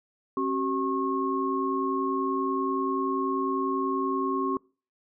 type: tone cluster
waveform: sine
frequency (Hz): 269.7 / 380 / 1086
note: C#4 / F#4 / C#6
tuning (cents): -47 / +46 / -36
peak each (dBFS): -29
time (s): 0.37-4.57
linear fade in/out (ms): 2
effects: noise-tail reverb RT60 0.4 s tail -26 dB re dry